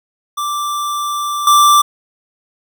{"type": "tone with level steps", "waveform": "square", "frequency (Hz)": 1174.7, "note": "D6", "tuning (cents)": 0, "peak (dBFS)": [-18, -7], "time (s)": [0.37, 1.82], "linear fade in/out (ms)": 10, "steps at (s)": 1.47, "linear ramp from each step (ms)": 2, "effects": []}